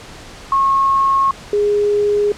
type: tone pair in turn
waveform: sine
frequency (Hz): 1088 / 412.9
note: C#6 / G#4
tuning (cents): -33 / -10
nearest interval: octave + perfect fourth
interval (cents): 1677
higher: first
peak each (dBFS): -11 / -12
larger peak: first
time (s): 0.52-1.31 / 1.53-2.32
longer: neither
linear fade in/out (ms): 2
effects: pink hiss -36 dBFS RMS until 2.37 s + low-pass 7000 Hz 12 dB/octave